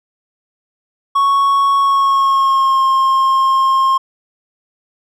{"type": "tone with pitch glide", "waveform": "triangle", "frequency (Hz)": [1108.7, 1066.6], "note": ["C#6", "C6"], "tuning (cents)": [0, 33], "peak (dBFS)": -8, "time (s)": [1.15, 3.98], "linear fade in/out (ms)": 10, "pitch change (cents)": -67, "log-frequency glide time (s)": [1.78, 2.85], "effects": []}